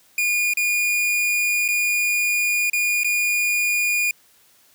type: tone with dropouts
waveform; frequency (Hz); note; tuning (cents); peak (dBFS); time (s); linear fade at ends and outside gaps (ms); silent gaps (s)
45% pulse; 2435; D#7; -38; -18; 0.18-4.11; 2; 0.536-0.571 / 1.68-1.686 / 2.699-2.732 / 3.034-3.045
effects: white hiss -56 dBFS RMS until 4.74 s + high-pass 60 Hz 12 dB/octave